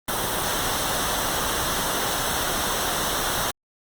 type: noise with comb filter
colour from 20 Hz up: pink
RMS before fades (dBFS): -25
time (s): 0.08-3.51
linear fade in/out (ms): 5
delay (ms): 0.42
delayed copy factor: -0.6
effects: Opus 32 kbps